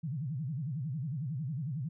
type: tone with vibrato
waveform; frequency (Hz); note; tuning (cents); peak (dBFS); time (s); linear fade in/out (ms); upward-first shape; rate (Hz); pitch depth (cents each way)
sine; 142.3; C#3; +46; -33; 0.03-1.89; 10; sine; 11; 280
effects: none